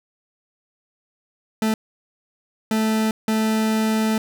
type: tone bursts at uneven times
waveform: 40% pulse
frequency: 219.2 Hz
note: A3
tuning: 6 cents flat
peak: -17 dBFS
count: 3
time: 1.62-1.74 / 2.71-3.11 / 3.28-4.18 s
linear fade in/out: 2 ms
effects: none